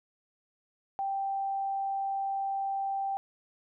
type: tone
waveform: sine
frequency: 784 Hz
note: G5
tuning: in tune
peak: -29 dBFS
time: 0.99-3.17 s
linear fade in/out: 0 ms
effects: none